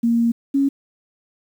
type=tone pair in turn; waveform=sine; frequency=233.1 / 276.3 Hz; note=A#3 / C#4; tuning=0 / -6 cents; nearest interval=minor third; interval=294 cents; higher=second; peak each=-14 dBFS; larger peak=neither; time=0.03-0.32 / 0.54-0.69 s; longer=first; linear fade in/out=10 ms; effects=8-bit